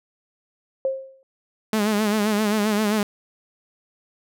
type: tone with exponential decay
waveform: sine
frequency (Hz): 533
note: C5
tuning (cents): +32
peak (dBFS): -17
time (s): 0.85-1.23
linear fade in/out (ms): 1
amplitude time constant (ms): 82
type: tone with vibrato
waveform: sawtooth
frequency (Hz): 211.3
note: G#3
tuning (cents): +30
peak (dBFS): -15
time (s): 1.73-3.03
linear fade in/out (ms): 2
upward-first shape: sine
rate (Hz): 7.6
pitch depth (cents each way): 67
effects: none